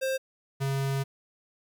square tone pair in turn, 529 / 136.6 Hz, C5 / C#3, +19 / -25 cents, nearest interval octave + major seventh, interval 2344 cents, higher first, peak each -27 dBFS, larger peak neither, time 0.01-0.18 / 0.6-1.04 s, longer second, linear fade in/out 20 ms, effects 11-bit

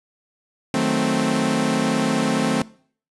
sawtooth chord, D# diminished seventh, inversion none, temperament equal, 155.56 / 185 / 220 / 261.6 Hz, D#3 / F#3 / A3 / C4, 0 / 0 / 0 / 0 cents, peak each -23 / -23 / -19 / -18 dBFS, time 0.74-2.62 s, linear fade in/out 2 ms, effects noise-tail reverb RT60 0.5 s tail -21 dB re dry + resampled to 24000 Hz

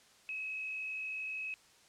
sine tone with frequency modulation, 2565 Hz, E7, 48 cents flat, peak -37 dBFS, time 0.29-1.54 s, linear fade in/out 0 ms, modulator 52.7 Hz, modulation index 0.72, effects white hiss -63 dBFS RMS until 1.88 s + low-pass 8000 Hz 12 dB/octave

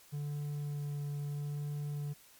triangle tone with vibrato, 145.4 Hz, D3, 17 cents flat, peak -33 dBFS, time 0.12-2.14 s, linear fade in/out 20 ms, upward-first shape sine, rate 0.77 Hz, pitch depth 11 cents each way, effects white hiss -60 dBFS RMS until 2.39 s + MP3 96 kbps

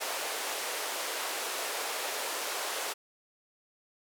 pink band-pass noise, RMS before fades -35 dBFS, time 0-2.94 s, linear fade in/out 20 ms, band 440 to 14000 Hz, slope 24 dB/octave, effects none

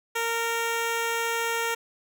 10% pulse tone, 461.8 Hz, A#4, 16 cents flat, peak -17 dBFS, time 0.15-1.75 s, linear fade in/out 10 ms, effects none

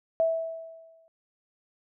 sine tone with exponential decay, 654 Hz, E5, 14 cents flat, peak -19 dBFS, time 0.2-1.08 s, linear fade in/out 0 ms, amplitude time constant 190 ms, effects none

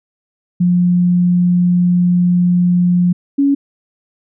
sine tone pair in turn, 177.4 / 279.9 Hz, F3 / C#4, +27 / +17 cents, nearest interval minor sixth, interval 790 cents, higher second, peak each -9 dBFS, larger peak neither, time 0.6-3.13 / 3.38-3.55 s, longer first, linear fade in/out 10 ms, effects none

